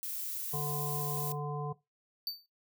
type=noise; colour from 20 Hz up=violet; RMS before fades=-38 dBFS; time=0.03-1.32 s; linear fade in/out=0 ms
type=harmonic tone; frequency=146.83 Hz; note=D3; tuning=in tune; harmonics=1 / 3 / 5 / 7; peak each=-35 / -40 / -42 / -43 dBFS; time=0.53-1.73 s; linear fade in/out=10 ms
type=tone with exponential decay; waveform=square; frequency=4581 Hz; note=D8; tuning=44 cents flat; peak=-31 dBFS; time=2.27-2.46 s; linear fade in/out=1 ms; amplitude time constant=41 ms
effects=noise-tail reverb RT60 0.2 s tail -18 dB re dry